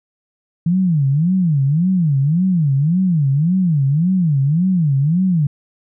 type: tone with vibrato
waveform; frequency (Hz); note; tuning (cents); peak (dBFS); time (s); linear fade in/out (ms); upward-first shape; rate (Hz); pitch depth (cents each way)
sine; 160; D#3; +49; -12; 0.66-5.47; 5; sine; 1.8; 290
effects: none